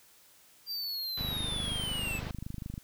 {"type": "linear sweep", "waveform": "square", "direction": "down", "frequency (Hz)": [4753, 2564], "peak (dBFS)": -34, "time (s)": [0.66, 2.21], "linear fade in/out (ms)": 50}
{"type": "low-pass noise", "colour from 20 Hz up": "pink", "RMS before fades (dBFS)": -42, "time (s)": [1.17, 2.31], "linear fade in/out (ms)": 5, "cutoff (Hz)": 4800, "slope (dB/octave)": 24}
{"type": "click train", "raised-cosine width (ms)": 5, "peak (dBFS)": -26, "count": 41, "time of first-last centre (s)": [1.21, 2.779], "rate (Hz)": 25.5}
{"effects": ["white hiss -60 dBFS RMS until 2.83 s"]}